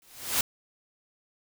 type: noise with exponential growth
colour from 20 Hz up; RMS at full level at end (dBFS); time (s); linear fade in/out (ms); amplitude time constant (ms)
white; -22; 0.02-0.41; 2; 84
effects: none